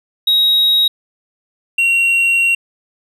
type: tone pair in turn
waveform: triangle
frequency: 3800 / 2746 Hz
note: A#7 / F7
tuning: +33 / -30 cents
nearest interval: tritone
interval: 563 cents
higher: first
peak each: -8 / -9 dBFS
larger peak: first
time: 0.27-0.88 / 1.78-2.55 s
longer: second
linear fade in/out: 5 ms
effects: resampled to 32000 Hz